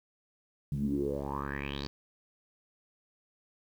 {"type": "tone with low-pass filter sweep", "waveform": "10% pulse", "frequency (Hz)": 70, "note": "C#2", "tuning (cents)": 18, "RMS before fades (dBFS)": -34, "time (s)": [0.72, 1.87], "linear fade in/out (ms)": 0, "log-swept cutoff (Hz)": [150, 4800], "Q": 7.1, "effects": ["10-bit"]}